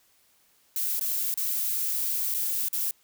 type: noise with dropouts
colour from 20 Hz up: violet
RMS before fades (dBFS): -28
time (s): 0.76-2.91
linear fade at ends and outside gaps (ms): 2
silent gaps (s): 0.995-1.01 / 1.341-1.374 / 2.341-2.345 / 2.686-2.729
effects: white hiss -64 dBFS RMS until 3.03 s